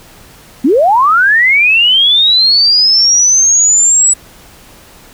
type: linear sweep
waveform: sine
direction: up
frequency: 228.4 to 7902 Hz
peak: -5 dBFS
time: 0.64-4.14 s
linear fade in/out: 10 ms
effects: pink hiss -39 dBFS RMS until 5.13 s